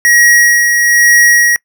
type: tone with tremolo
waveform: square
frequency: 1900 Hz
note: A#6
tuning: 33 cents sharp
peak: -5 dBFS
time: 0.05-1.56 s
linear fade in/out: 0 ms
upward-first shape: sine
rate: 1.1 Hz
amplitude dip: 40%
effects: noise-tail reverb RT60 0.1 s tail -25 dB re dry